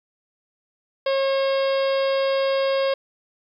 harmonic tone, 542 Hz, C#5, 39 cents flat, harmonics 1 / 2 / 3 / 4 / 5 / 6 / 7 / 8 / 9, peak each -19 / -30 / -35 / -36 / -37 / -36 / -39 / -43 / -38 dBFS, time 1.06-2.94 s, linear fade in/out 5 ms, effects 10-bit

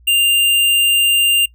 square tone, 2794 Hz, F7, in tune, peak -11 dBFS, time 0.07-1.46 s, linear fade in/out 10 ms, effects noise-tail reverb RT60 0.1 s tail -23 dB re dry + added 60 Hz sine -44 dBFS peak until 1.54 s

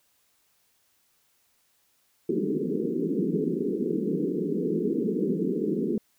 white band-pass noise, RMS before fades -27 dBFS, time 2.29-5.98 s, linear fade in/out 2 ms, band 160 to 450 Hz, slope 96 dB/octave, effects white hiss -68 dBFS RMS until 6.18 s

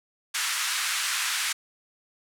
pink band-pass noise, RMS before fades -28 dBFS, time 0.34-1.53 s, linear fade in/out 10 ms, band 1300 to 11000 Hz, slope 24 dB/octave, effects none

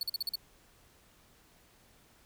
45% pulse tone bursts, 4435 Hz, C#8, in tune, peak -30 dBFS, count 6, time 0.01-0.356 s, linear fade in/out 2 ms, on 21 ms, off 44 ms, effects pink hiss -63 dBFS RMS until 2.25 s

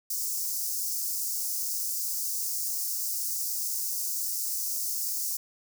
white high-pass noise, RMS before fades -31 dBFS, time 0.1-5.37 s, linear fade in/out 5 ms, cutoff 5000 Hz, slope 48 dB/octave, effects none

